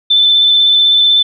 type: tone with vibrato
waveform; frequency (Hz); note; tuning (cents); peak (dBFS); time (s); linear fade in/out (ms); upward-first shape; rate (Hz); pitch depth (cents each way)
sine; 3527; A7; +3; -6; 0.1-1.23; 10; square; 16; 12
effects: none